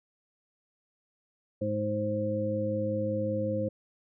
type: harmonic tone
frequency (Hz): 105.3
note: G#2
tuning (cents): +24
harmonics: 1 / 2 / 3 / 5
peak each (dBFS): -34 / -34 / -36 / -30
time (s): 1.61-3.69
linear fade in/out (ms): 10
effects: none